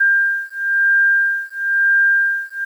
sine beating tone pair, 1595 / 1596 Hz, G6 / G6, +30 / +31 cents, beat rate 1 Hz, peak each -16 dBFS, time 0-2.65 s, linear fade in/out 10 ms, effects 8-bit

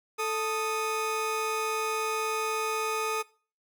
30% pulse tone pair together, 440 / 1243.7 Hz, A4 / D#6, 0 / -1 cents, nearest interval octave + tritone, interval 1799 cents, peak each -28 dBFS, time 0.18-3.23 s, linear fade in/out 20 ms, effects noise-tail reverb RT60 0.4 s tail -22 dB re dry

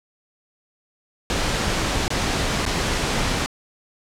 pink noise with dropouts, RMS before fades -22 dBFS, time 1.3-3.46 s, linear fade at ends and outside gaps 0 ms, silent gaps 2.08-2.104 / 2.653-2.663 s, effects low-pass 7000 Hz 12 dB/octave

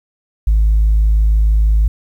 sine tone, 53.1 Hz, G#1, 39 cents sharp, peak -7 dBFS, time 0.47-1.88 s, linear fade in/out 5 ms, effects tanh soft clip ceiling -6 dBFS + 8-bit

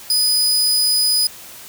sawtooth tone, 4978 Hz, D#8, in tune, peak -11 dBFS, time 0.1-1.27 s, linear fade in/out 2 ms, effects white hiss -38 dBFS RMS until 1.68 s

